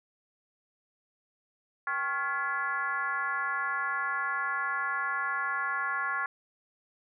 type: tone with frequency modulation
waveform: sine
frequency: 1396.9 Hz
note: F6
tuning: in tune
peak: -28 dBFS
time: 1.87-6.26 s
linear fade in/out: 2 ms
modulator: 303 Hz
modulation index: 1.4
effects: none